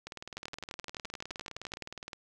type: two click trains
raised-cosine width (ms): 0.2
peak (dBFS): -24 / -22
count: 41 / 18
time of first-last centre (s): 0.07-2.132 / 0.37-1.823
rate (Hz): 19.4 / 11.7
effects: none